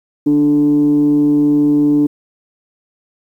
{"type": "tone with frequency modulation", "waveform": "sine", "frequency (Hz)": 293.7, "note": "D4", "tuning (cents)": 0, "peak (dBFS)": -8, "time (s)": [0.26, 2.07], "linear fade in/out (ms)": 10, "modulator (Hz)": 145, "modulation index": 0.34, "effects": ["tanh soft clip ceiling -4 dBFS", "8-bit"]}